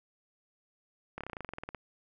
slowing click train, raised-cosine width 0.5 ms, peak -24 dBFS, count 15, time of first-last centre 1.18-1.747 s, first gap 27 ms, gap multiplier 1.06, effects none

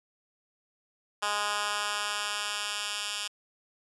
10% pulse tone with high-pass filter sweep, 206.8 Hz, G#3, 7 cents flat, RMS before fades -32 dBFS, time 1.22-3.28 s, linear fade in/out 10 ms, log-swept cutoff 1100 to 2700 Hz, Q 1, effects resampled to 24000 Hz

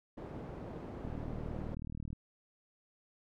white low-pass noise, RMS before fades -45 dBFS, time 0.17-1.75 s, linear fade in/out 10 ms, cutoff 450 Hz, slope 12 dB/octave
click train, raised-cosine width 5 ms, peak -30 dBFS, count 43, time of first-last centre 1.05-2.13 s, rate 38.9 Hz
effects none

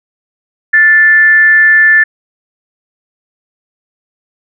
sine tone with frequency modulation, 1760 Hz, A6, in tune, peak -3 dBFS, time 0.73-2.04 s, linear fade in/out 10 ms, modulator 341 Hz, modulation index 0.27, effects none

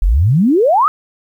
sine exponential sweep, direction up, 38.67 to 1311 Hz, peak -8 dBFS, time 0.02-0.88 s, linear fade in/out 0 ms, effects 8-bit

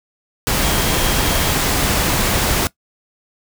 sine tone in noise, 3238 Hz, G#7, 45 cents flat, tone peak -28 dBFS, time 0.63-1.51 s, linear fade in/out 0 ms, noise pink, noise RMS -17 dBFS, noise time 0.47-2.67 s, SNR -14 dB, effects noise-tail reverb RT60 0.1 s tail -19 dB re dry

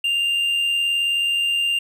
triangle tone with amplitude modulation, 2794 Hz, F7, in tune, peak -15 dBFS, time 0.04-1.79 s, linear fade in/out 5 ms, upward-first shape sine, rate 79 Hz, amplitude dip 30%, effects none

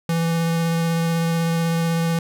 square tone with vibrato, 166.2 Hz, E3, 15 cents sharp, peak -19 dBFS, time 0.09-2.19 s, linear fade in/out 2 ms, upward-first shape sine, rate 16 Hz, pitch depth 10 cents each way, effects none

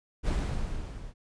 brown noise with level ramp, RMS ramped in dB -24 to -43 dBFS, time 0.23-1.14 s, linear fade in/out 50 ms, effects resampled to 22050 Hz

